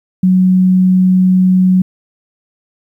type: tone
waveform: sine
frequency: 185 Hz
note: F#3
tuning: in tune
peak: -6 dBFS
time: 0.23-1.82 s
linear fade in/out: 5 ms
effects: 8-bit